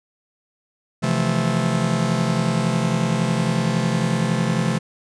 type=chord; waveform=45% pulse; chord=F major seventh; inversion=second; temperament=just; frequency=130.96 / 163.7 / 174.61 / 218.3 Hz; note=C3 / E3 / F3 / A3; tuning=+2 / -12 / 0 / -13 cents; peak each=-24 dBFS; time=1.02-4.79 s; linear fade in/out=20 ms; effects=resampled to 22050 Hz